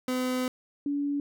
30% pulse / sine tone pair in turn, 254 / 285.8 Hz, B3 / D4, +49 / -47 cents, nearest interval major second, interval 204 cents, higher second, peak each -24 / -26 dBFS, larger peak first, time 0.08-0.48 / 0.86-1.2 s, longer first, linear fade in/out 2 ms, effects none

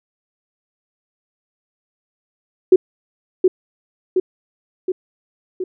sine tone with echo, 370 Hz, F#4, in tune, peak -4 dBFS, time 2.72-2.76 s, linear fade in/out 5 ms, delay 720 ms, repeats 4, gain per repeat -4 dB, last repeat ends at 5.64 s, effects none

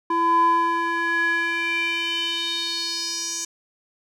square tone with band-pass filter sweep, 336.3 Hz, E4, 35 cents sharp, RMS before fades -23 dBFS, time 0.1-3.45 s, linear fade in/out 5 ms, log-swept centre 830 to 6500 Hz, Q 4.7, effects none

